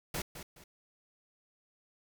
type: noise with echo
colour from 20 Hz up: pink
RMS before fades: -36 dBFS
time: 0.14-0.22 s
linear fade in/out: 5 ms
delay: 210 ms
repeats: 2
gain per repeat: -10 dB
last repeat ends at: 0.64 s
effects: none